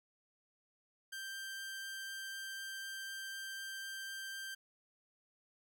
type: tone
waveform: sawtooth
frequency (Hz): 1574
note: G6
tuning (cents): +7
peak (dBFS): -39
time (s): 1.12-4.55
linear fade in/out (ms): 10
effects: none